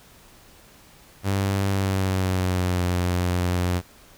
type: tone with pitch glide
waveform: sawtooth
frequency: 98 to 89.35 Hz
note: G2 to F2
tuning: 0 to +40 cents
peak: -17 dBFS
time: 1.23-3.82 s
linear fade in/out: 50 ms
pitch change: -160 cents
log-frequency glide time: 1.69-2.81 s
effects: pink hiss -51 dBFS RMS until 4.17 s